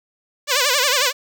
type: tone with vibrato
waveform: 5% pulse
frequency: 539 Hz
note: C#5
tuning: 49 cents flat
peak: -4 dBFS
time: 0.47-1.13 s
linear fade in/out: 50 ms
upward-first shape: sine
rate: 11 Hz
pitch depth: 170 cents each way
effects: none